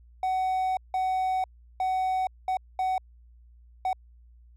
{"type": "tone bursts at uneven times", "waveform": "triangle", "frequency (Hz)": 750, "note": "F#5", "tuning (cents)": 23, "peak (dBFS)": -22, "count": 6, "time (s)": [[0.23, 0.77], [0.94, 1.44], [1.8, 2.27], [2.48, 2.57], [2.79, 2.98], [3.85, 3.93]], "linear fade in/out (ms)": 2, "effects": ["added 59 Hz sine -51 dBFS peak until 4.56 s"]}